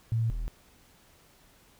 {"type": "tone pair in turn", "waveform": ["sine", "triangle"], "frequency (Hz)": [113.7, 40.46], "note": ["A#2", "E1"], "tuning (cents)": [-43, -32], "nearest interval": "octave + tritone", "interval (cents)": 1789, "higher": "first", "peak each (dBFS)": [-24, -28], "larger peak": "first", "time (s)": [[0.12, 0.3], [0.3, 0.48]], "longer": "neither", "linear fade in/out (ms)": 0, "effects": ["pink hiss -60 dBFS RMS until 1.79 s"]}